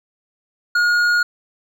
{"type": "tone with hard clipping", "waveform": "sine", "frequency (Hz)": 1434, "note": "F6", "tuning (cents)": 45, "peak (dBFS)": -15, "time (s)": [0.75, 1.23], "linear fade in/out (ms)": 5, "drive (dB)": 7, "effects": []}